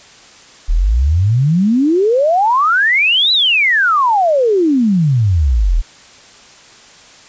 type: exponential two-way sweep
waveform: sine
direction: up then down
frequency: 36 to 4038 to 36 Hz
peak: -9 dBFS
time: 0.68-5.82 s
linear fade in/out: 20 ms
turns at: 3.32 s
effects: white hiss -41 dBFS RMS until 7.28 s + resampled to 16000 Hz